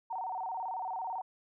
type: tone with vibrato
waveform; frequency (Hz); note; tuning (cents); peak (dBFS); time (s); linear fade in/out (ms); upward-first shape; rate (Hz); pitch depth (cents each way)
sine; 830.6; G#5; 0; -34; 0.1-1.22; 10; square; 18; 180
effects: none